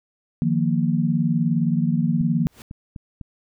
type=chord; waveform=sine; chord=Eb suspended second; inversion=none; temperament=equal; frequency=155.56 / 174.61 / 233.1 Hz; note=Eb3 / F3 / Bb3; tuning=0 / 0 / 0 cents; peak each=-22 dBFS; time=0.42-2.47 s; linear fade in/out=0 ms
type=click train; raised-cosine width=5 ms; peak=-22 dBFS; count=5; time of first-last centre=2.21-3.213 s; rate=3.99 Hz
type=noise with exponential growth; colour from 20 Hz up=pink; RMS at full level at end=-40 dBFS; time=2.43-2.62 s; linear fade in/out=1 ms; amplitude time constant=41 ms
effects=none